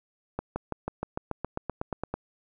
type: accelerating click train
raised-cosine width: 1 ms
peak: -16 dBFS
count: 14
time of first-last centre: 0.39-2.14 s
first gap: 170 ms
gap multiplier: 0.96
effects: none